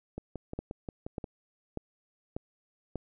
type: two click trains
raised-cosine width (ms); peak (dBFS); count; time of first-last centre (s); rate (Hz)
2; -24 / -21; 7 / 5; 0.18-1.242 / 0.59-2.957; 5.65 / 1.69
effects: none